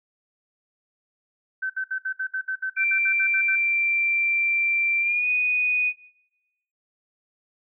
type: tone bursts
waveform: sine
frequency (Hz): 1535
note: G6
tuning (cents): -37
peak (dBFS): -24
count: 14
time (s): 1.62-3.559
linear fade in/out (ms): 10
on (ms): 80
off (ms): 63
type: tone with pitch glide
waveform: sine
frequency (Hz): 2356 to 2480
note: D7 to D#7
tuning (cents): +5 to -6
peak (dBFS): -20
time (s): 2.76-5.93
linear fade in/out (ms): 50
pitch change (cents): +89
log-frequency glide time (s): 5-5.27
effects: noise-tail reverb RT60 0.9 s tail -20 dB re dry